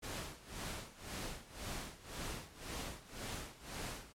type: noise with tremolo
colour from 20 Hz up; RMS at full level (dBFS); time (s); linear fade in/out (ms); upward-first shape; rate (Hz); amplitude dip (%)
pink; -42; 0.02-4.13; 20; sine; 1.9; 85
effects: low-pass 11000 Hz 12 dB/octave + MP3 96 kbps